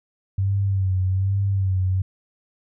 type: tone with vibrato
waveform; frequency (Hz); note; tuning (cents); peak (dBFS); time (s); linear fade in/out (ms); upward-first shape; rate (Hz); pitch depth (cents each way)
sine; 96; G2; -36; -18; 0.38-2.02; 5; sine; 1.2; 56
effects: none